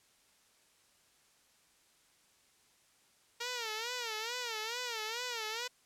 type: tone with vibrato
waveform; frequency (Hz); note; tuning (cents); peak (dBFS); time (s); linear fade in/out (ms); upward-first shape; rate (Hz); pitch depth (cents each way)
5% pulse; 463.5; A#4; -10; -25; 3.4-5.68; 10; sine; 2.3; 130
effects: white hiss -68 dBFS RMS until 5.85 s + low-pass 10000 Hz 12 dB/octave